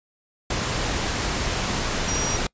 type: tone in noise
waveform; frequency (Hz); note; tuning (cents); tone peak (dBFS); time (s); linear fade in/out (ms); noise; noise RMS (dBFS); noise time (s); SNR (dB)
sine; 5730; F8; +44; -26; 2.08-2.37; 5; pink; -25; 0.5-2.47; -4
effects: noise-tail reverb RT60 0.1 s tail -25 dB re dry + resampled to 16000 Hz